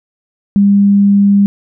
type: tone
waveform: sine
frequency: 200.7 Hz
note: G3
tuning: 41 cents sharp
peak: -5 dBFS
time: 0.56-1.46 s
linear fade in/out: 0 ms
effects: none